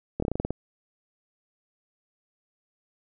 slowing click train, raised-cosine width 2 ms, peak -14 dBFS, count 9, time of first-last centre 0.2-0.506 s, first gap 24 ms, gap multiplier 1.13, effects none

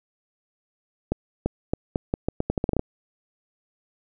accelerating click train, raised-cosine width 2 ms, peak -9 dBFS, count 14, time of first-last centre 1.12-2.794 s, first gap 340 ms, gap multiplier 0.81, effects none

